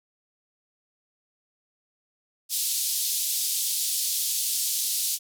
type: band-pass noise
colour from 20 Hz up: white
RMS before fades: -27 dBFS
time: 2.49-5.19 s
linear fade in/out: 50 ms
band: 3600 to 14000 Hz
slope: 24 dB/octave
effects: none